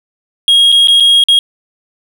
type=tone with dropouts; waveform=triangle; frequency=3274 Hz; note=G#7; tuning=25 cents flat; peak=-3 dBFS; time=0.48-1.39 s; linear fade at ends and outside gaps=1 ms; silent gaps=0.719-0.724 / 0.873-0.883 / 1-1.005 / 1.238-1.285 s; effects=none